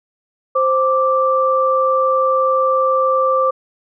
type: tone pair together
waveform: sine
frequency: 524 / 1172.9 Hz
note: C5 / D6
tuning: +2 / -3 cents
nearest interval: octave + major second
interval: 1395 cents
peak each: -15 dBFS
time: 0.55-3.51 s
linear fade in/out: 10 ms
effects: none